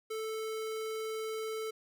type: tone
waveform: square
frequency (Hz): 439.5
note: A4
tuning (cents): -2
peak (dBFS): -36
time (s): 0.1-1.71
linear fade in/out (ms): 10
effects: none